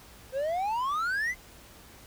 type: exponential sweep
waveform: triangle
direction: up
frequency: 511 to 2093 Hz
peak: -25 dBFS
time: 0.32-1.35 s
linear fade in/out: 50 ms
effects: added 60 Hz sine -59 dBFS peak until 2.06 s + pink hiss -52 dBFS RMS until 2.06 s